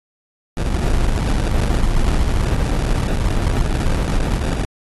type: noise with sample-and-hold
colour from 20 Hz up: brown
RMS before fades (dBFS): -17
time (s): 0.57-4.65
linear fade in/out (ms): 2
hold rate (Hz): 1050
effects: AAC 32 kbps